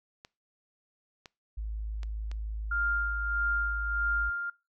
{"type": "clicks", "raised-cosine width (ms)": 0.2, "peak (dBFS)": -28, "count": 4, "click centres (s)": [0.249, 1.258, 2.032, 2.315]}
{"type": "tone", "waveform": "sine", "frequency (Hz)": 53.5, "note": "A1", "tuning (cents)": -48, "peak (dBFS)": -32, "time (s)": [1.57, 4.3], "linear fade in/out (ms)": 10}
{"type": "tone with tremolo", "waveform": "sine", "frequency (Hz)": 1400, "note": "F6", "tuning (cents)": 4, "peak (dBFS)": -26, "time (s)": [2.71, 4.5], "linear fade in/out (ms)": 5, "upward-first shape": "sine", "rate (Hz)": 1.6, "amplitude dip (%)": 50}
{"effects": ["noise-tail reverb RT60 0.3 s tail -24 dB re dry"]}